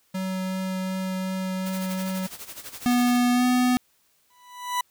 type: tone with vibrato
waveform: square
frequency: 187.8 Hz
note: F#3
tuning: 26 cents sharp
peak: -27 dBFS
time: 0.14-2.27 s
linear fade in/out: 10 ms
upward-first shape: triangle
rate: 2.7 Hz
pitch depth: 9 cents each way
type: noise with tremolo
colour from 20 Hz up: white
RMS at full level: -37 dBFS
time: 1.65-3.18 s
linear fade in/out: 20 ms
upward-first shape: sine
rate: 12 Hz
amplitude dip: 75%
type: tone with pitch glide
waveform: square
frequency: 244.8 to 249.4 Hz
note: B3 to B3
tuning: -15 to +17 cents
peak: -19 dBFS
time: 2.86-3.77 s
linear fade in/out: 0 ms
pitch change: +32 cents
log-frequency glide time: 3.32-3.45 s
type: tone with exponential growth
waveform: 40% pulse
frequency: 987.8 Hz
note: B5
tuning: in tune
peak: -20 dBFS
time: 4.3-4.81 s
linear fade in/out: 5 ms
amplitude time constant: 110 ms
effects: white hiss -65 dBFS RMS until 4.9 s